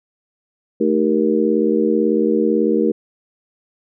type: harmonic tone with a mistuned harmonic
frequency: 78.1 Hz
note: D#2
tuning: 7 cents sharp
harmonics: 3 / 4 / 5 / 6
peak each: -19 / -19 / -19 / -19 dBFS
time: 0.8-2.92 s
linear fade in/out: 10 ms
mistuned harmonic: 3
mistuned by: -110 cents
effects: none